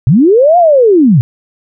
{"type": "linear two-way sweep", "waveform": "sine", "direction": "up then down", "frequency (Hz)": [106.4, 723, 106.4], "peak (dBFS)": -3, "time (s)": [0.07, 1.21], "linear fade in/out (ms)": 0, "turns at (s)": 0.58, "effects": []}